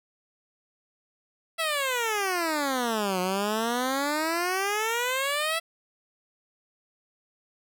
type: exponential two-way sweep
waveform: 10% pulse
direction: down then up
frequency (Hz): 668 to 179.8 to 668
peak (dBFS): -17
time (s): 1.58-5.6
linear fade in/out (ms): 20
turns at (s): 3.2
effects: none